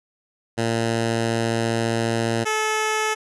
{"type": "tone pair in turn", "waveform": "10% pulse", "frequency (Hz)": [114.7, 433], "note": ["A#2", "A4"], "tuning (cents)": [-28, -28], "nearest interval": "octave + major seventh", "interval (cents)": 2300, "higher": "second", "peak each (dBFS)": -12, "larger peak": "neither", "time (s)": [[0.57, 2.45], [2.45, 3.15]], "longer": "first", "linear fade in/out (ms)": 20, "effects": ["resampled to 24000 Hz"]}